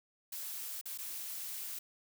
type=noise with dropouts; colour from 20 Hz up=blue; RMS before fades=-42 dBFS; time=0.32-1.79 s; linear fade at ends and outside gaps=5 ms; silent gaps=0.813-0.856 / 0.977-0.985 s; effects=none